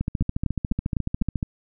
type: two click trains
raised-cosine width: 5 ms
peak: -12 / -11 dBFS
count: 21 / 5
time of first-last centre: 0.01-1.428 / 0.21-1.22 s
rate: 14.1 / 3.96 Hz
effects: none